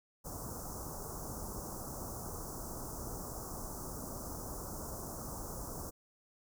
pink band-stop noise, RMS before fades -43 dBFS, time 0.24-5.91 s, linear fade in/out 20 ms, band 1300 to 5600 Hz, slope 48 dB/octave, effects none

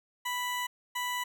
20% pulse tone pair in turn, 987.8 / 987.8 Hz, B5 / B5, 0 / 0 cents, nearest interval unison, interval 0 cents, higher neither, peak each -26 dBFS, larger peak neither, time 0.25-0.67 / 0.95-1.24 s, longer first, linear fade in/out 10 ms, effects none

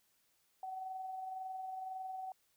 sine tone with amplitude modulation, 755 Hz, F#5, 35 cents sharp, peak -39 dBFS, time 0.63-2.32 s, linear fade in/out 2 ms, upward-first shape sine, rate 21.9 Hz, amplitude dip 35%, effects white hiss -75 dBFS RMS until 2.56 s

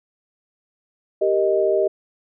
sine chord, Eb major, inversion first, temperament equal, 392 / 466.2 / 622.3 Hz, G4 / Bb4 / Eb5, 0 / 0 / 0 cents, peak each -19 / -24 / -19 dBFS, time 1.21-1.88 s, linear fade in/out 10 ms, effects none

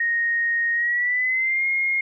sine tone with pitch glide, 1864.7 to 2142 Hz, A#6 to C7, 0 to +40 cents, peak -19 dBFS, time 0-2.01 s, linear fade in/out 5 ms, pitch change +240 cents, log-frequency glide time 0.73-1.66 s, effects none

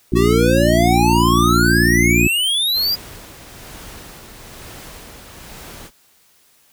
harmonic tone, 58.27 Hz, A#1, in tune, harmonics 1 / 2 / 3 / 4 / 5 / 6, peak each -20 / -20 / -20 / -20 / -20 / -20 dBFS, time 0.12-2.28 s, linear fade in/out 5 ms
square exponential sweep, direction up, 370.3 to 4926 Hz, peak -16 dBFS, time 0.15-2.96 s, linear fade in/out 20 ms
pink noise with tremolo, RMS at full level -36 dBFS, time 2.72-5.91 s, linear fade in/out 50 ms, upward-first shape sine, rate 1.1 Hz, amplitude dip 35%
effects white hiss -55 dBFS RMS until 6.72 s

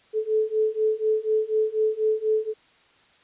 sine beating tone pair, 432.2 / 436.3 Hz, A4 / A4, -31 / -15 cents, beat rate 4.1 Hz, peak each -24 / -23 dBFS, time 0.13-2.54 s, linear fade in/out 50 ms, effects white hiss -58 dBFS RMS until 3.23 s + resampled to 8000 Hz

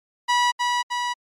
sawtooth tone with echo, 974 Hz, B5, 24 cents flat, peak -13 dBFS, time 0.28-0.52 s, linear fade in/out 20 ms, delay 310 ms, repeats 2, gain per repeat -3 dB, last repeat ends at 1.14 s, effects low-pass 6000 Hz 12 dB/octave + MP3 64 kbps

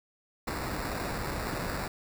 pink noise with sample-and-hold, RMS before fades -34 dBFS, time 0.47-1.88 s, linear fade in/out 5 ms, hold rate 3150 Hz, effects none

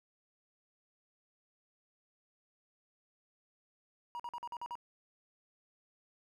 triangle tone bursts, 956 Hz, A#5, 43 cents sharp, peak -37 dBFS, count 7, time 4.15-4.754 s, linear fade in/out 0 ms, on 46 ms, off 47 ms, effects 13-bit

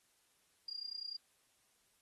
sine tone with amplitude modulation, 4811 Hz, D8, 41 cents sharp, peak -38 dBFS, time 0.68-1.17 s, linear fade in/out 5 ms, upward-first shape sine, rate 30 Hz, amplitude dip 85%, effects white hiss -74 dBFS RMS until 2.01 s + AAC 32 kbps

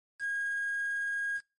sine tone with quantisation, 1633 Hz, G#6, 30 cents flat, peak -30 dBFS, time 0.19-1.41 s, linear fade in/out 50 ms, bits 8, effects noise-tail reverb RT60 0.3 s tail -25 dB re dry + MP3 48 kbps

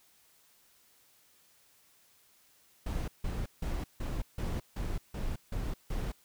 brown noise bursts, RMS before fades -34 dBFS, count 9, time 2.86-6.12 s, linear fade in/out 5 ms, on 220 ms, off 160 ms, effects white hiss -65 dBFS RMS until 6.24 s

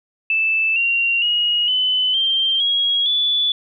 sine tone with pitch steps, 2637 / 2759 / 2886 / 3019 / 3158 / 3303 / 3456 Hz, E7 / F7 / F#7 / F#7 / G7 / G#7 / A7, 0 / -22 / -44 / +34 / +12 / -10 / -32 cents, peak -15 dBFS, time 0.3-3.52 s, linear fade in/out 2 ms, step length 460 ms, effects none

